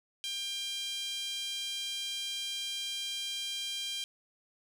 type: tone with high-pass filter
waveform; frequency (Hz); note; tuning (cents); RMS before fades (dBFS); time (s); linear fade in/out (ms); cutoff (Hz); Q
5% pulse; 796; G5; +26; -37; 0.24-4.04; 0; 3000; 5.7
effects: none